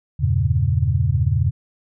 sine chord, E diminished seventh, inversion none, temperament equal, 82.41 / 98 / 116.54 / 138.59 Hz, E2 / G2 / Bb2 / Db3, 0 / 0 / 0 / 0 cents, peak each -21 dBFS, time 0.19-1.51 s, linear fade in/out 20 ms, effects none

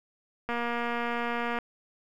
click train, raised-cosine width 0.5 ms, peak -17 dBFS, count 261, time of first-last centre 0.49-1.587 s, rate 237 Hz, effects 9-bit

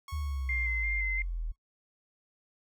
sawtooth tone with exponential decay, 1100 Hz, C#6, 14 cents flat, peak -39 dBFS, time 0.08-1.56 s, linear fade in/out 2 ms, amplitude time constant 320 ms
sine exponential sweep, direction down, 77.78 to 38.6 Hz, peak -31 dBFS, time 0.12-1.52 s, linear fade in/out 10 ms
sine tone with vibrato, 2084 Hz, C7, 7 cents flat, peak -30 dBFS, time 0.49-1.22 s, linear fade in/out 2 ms, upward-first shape square, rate 2.9 Hz, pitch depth 17 cents each way
effects noise-tail reverb RT60 0.1 s tail -22 dB re dry

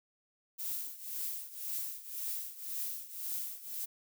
violet noise with tremolo, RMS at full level -36 dBFS, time 0.58-3.86 s, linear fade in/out 20 ms, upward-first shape triangle, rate 1.9 Hz, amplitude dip 85%, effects none

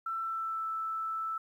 sine tone with pitch glide, 1336 to 1319.1 Hz, E6 to E6, +23 to +1 cents, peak -32 dBFS, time 0.06-1.38 s, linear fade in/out 5 ms, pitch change -22 cents, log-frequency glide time 0.23-0.67 s, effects 11-bit

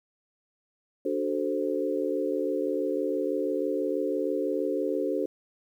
sine chord, D dominant seventh, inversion none, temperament equal with one note detuned, 293.7 / 373.9 / 440 / 523.3 Hz, D4 / F#4 / A4 / C5, 0 / +18 / 0 / 0 cents, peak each -31 dBFS, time 1.05-5.26 s, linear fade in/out 5 ms, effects 10-bit

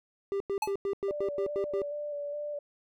triangle tone bursts, 396.3 Hz, G4, 19 cents sharp, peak -26 dBFS, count 9, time 0.32-1.818 s, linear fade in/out 0 ms, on 82 ms, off 95 ms
square tone with exponential decay, 860 Hz, A5, 40 cents flat, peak -25 dBFS, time 0.62-0.74 s, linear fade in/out 5 ms, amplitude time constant 24 ms
sine tone with vibrato, 584 Hz, D5, 10 cents flat, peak -33 dBFS, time 1.08-2.59 s, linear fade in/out 5 ms, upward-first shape square, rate 2.4 Hz, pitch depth 18 cents each way
effects none

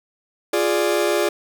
40% pulse chord, D diminished, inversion first, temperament equal, 349.2 / 415.3 / 587.3 Hz, F4 / Ab4 / D5, 0 / 0 / 0 cents, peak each -21 dBFS, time 0.53-1.29 s, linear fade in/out 5 ms, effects none

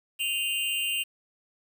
square tone with amplitude modulation, 2794 Hz, F7, in tune, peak -23 dBFS, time 0.19-1.04 s, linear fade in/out 20 ms, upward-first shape sine, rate 281 Hz, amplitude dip 90%, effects 9-bit

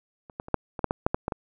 clicks, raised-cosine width 1 ms, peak -30 / -18 / -26 / -6 / -19 / -7 / -11 / -6 / -9 / -13 / -15 dBFS, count 11, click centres 0.298 / 0.399 / 0.484 / 0.543 / 0.792 / 0.843 / 0.909 / 1.065 / 1.145 / 1.281 / 1.322 s, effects none

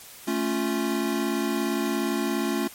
square chord, A augmented, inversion none, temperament equal, 220 / 277.2 / 349.2 Hz, A3 / C#4 / E#4, 0 / 0 / 0 cents, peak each -29 dBFS, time 0.27-2.68 s, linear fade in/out 10 ms, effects white hiss -45 dBFS RMS until 2.74 s + MP3 64 kbps

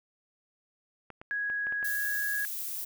clicks, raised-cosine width 0.5 ms, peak -29 dBFS, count 6, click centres 1.103 / 1.215 / 1.5 / 1.669 / 1.724 / 1.828 s
sine tone, 1661.2 Hz, G#6, in tune, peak -29 dBFS, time 1.31-2.45 s, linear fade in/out 0 ms
violet noise, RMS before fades -36 dBFS, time 1.84-2.85 s, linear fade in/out 10 ms
effects none

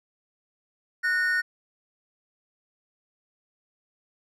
triangle tone pair together, 1473 / 1835.6 Hz, F#6 / A#6, -8 / -27 cents, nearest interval major third, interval 381 cents, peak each -23 dBFS, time 1.03-1.42 s, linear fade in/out 20 ms, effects none

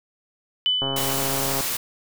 sine tone with exponential decay, 3000 Hz, F#7, 23 cents sharp, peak -16 dBFS, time 0.66-1.63 s, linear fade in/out 0 ms, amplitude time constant 210 ms
click train, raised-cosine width 1 ms, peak -15 dBFS, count 108, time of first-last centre 0.82-1.607 s, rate 136 Hz
white noise, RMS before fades -26 dBFS, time 0.96-1.77 s, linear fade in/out 5 ms
effects none

